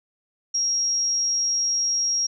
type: tone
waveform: sine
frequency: 5610 Hz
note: F8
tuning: 7 cents sharp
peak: -20 dBFS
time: 0.54-2.27 s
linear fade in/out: 10 ms
effects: none